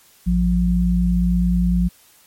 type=tone pair together; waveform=sine; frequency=55.97 / 177.7 Hz; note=A1 / F3; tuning=+30 / +30 cents; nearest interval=octave + minor sixth; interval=2000 cents; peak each=-18 / -16 dBFS; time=0.26-1.89 s; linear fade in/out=20 ms; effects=white hiss -52 dBFS RMS until 2.26 s + MP3 64 kbps